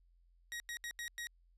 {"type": "tone bursts at uneven times", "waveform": "sawtooth", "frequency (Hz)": 1893, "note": "A#6", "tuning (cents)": 26, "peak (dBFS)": -37, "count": 5, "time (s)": [[0.52, 0.6], [0.69, 0.77], [0.84, 0.91], [0.99, 1.08], [1.18, 1.27]], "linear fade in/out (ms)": 0, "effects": ["added 43 Hz sine -65 dBFS peak until 1.57 s", "low-pass 12000 Hz 12 dB/octave"]}